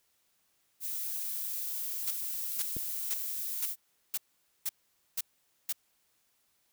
violet noise, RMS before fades -36 dBFS, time 0.8-3.76 s, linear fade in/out 50 ms
blue noise bursts, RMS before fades -32 dBFS, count 8, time 2.07-5.726 s, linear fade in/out 5 ms, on 37 ms, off 480 ms
click, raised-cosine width 3 ms, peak -26 dBFS, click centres 2.767 s
effects white hiss -73 dBFS RMS until 6.72 s

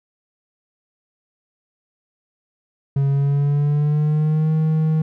triangle tone with pitch glide, 138.59 to 157.37 Hz, C#3 to D#3, 0 to +20 cents, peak -13 dBFS, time 2.96-5.02 s, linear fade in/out 5 ms, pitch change +220 cents, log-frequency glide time 3.09-4.52 s, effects none

